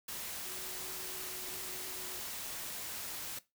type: tone in noise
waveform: sine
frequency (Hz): 370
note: F#4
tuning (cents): 0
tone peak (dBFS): -52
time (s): 0.45-2.2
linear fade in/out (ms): 5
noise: white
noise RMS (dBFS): -42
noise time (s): 0.08-3.39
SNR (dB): -13
effects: noise-tail reverb RT60 0.2 s tail -17 dB re dry